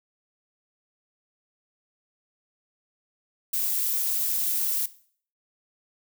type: noise with amplitude modulation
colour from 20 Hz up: violet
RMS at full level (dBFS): -24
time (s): 3.53-4.86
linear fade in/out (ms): 5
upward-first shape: sine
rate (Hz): 213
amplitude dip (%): 45
effects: noise-tail reverb RT60 0.5 s tail -17 dB re dry